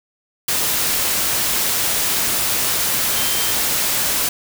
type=tone in noise; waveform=sine; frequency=3136 Hz; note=G7; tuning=in tune; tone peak=-28 dBFS; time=3.16-3.52 s; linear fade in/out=5 ms; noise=white; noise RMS=-19 dBFS; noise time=0.48-4.29 s; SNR=-12 dB; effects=none